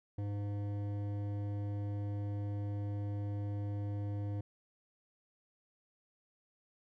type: tone with hard clipping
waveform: triangle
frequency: 102 Hz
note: G#2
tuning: 31 cents flat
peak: -37 dBFS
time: 0.18-4.41 s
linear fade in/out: 5 ms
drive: 16 dB
effects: none